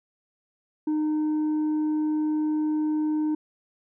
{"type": "tone with tanh clipping", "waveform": "sine", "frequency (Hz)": 306.5, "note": "D#4", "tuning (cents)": -26, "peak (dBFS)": -23, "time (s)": [0.87, 3.35], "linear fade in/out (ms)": 5, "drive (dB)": 3, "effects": []}